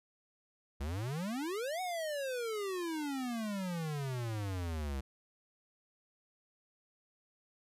square exponential two-way sweep, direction up then down, 65.41 to 754 to 65.41 Hz, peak -36 dBFS, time 0.8-5.01 s, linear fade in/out 10 ms, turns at 1.81 s, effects resampled to 32000 Hz

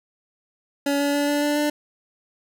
25% pulse tone with pitch steps, 282.8 / 285.4 / 288.1 / 290.8 / 293.5 / 296.2 Hz, C#4 / D4 / D4 / D4 / D4 / D4, +35 / -49 / -33 / -17 / -1 / +15 cents, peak -16 dBFS, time 0.86-1.7 s, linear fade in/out 5 ms, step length 140 ms, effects none

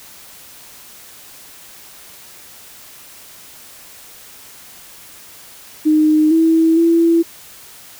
sine tone with pitch steps, 308.1 / 324.7 / 333.9 Hz, D#4 / E4 / E4, -17 / -26 / +22 cents, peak -9 dBFS, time 5.85-7.23 s, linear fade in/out 20 ms, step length 460 ms, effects white hiss -40 dBFS RMS until 7.99 s

